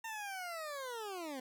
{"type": "linear sweep", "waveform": "20% pulse", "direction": "down", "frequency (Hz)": [914, 249.8], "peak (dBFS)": -36, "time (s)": [0.04, 1.4], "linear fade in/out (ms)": 5, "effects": []}